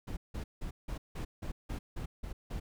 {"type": "noise bursts", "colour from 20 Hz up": "brown", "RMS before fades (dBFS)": -38, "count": 10, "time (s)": [0.07, 2.6], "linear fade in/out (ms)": 10, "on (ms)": 100, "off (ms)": 170, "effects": []}